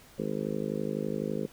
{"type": "harmonic tone", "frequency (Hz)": 51.91, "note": "G#1", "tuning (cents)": 0, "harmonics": [3, 4, 5, 6, 7, 8, 9, 10], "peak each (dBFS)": [-38, -35, -39, -39, -40, -37, -38, -40], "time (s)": [0.18, 1.47], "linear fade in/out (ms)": 10, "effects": ["pink hiss -55 dBFS RMS until 1.52 s"]}